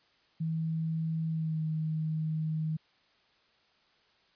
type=tone with pitch glide; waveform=sine; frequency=161.2 to 157.25 Hz; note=E3 to D#3; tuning=-38 to +19 cents; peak=-29 dBFS; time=0.4-2.77 s; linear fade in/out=10 ms; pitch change=-43 cents; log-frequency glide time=1.29-1.62 s; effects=white hiss -67 dBFS RMS until 4.35 s + resampled to 11025 Hz